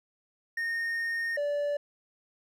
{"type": "tone pair in turn", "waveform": "triangle", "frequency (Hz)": [1842, 580.2], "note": ["A#6", "D5"], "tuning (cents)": [-21, -21], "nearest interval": "octave + minor sixth", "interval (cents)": 2000, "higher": "first", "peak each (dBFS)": [-27, -25], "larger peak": "second", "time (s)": [[0.57, 1.37], [1.37, 1.77]], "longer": "first", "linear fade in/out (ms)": 5, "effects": []}